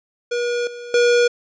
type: tone with level steps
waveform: square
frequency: 480.8 Hz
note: B4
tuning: 46 cents flat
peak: -20 / -32 / -13 dBFS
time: 0.31-1.28 s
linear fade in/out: 10 ms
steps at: 0.67 / 0.94 s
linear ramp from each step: 2 ms
effects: resampled to 16000 Hz